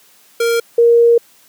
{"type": "tone pair in turn", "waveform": ["square", "sine"], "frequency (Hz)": [465.6, 469.1], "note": ["A#4", "A#4"], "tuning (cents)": [-2, 11], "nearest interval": "unison", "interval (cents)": 13, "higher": "second", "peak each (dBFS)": [-13, -6], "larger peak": "second", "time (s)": [[0.4, 0.6], [0.78, 1.18]], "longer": "second", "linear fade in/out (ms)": 5, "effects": ["white hiss -49 dBFS RMS until 1.48 s", "high-pass 150 Hz 12 dB/octave"]}